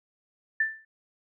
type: tone with exponential decay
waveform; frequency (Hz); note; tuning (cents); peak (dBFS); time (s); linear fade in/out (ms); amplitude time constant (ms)
sine; 1770; A6; +10; -19; 0.6-0.85; 5; 54
effects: none